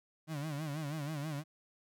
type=tone with vibrato; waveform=35% pulse; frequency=150 Hz; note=D3; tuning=37 cents sharp; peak=-35 dBFS; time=0.27-1.44 s; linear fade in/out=50 ms; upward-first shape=sine; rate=6.2 Hz; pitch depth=120 cents each way; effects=none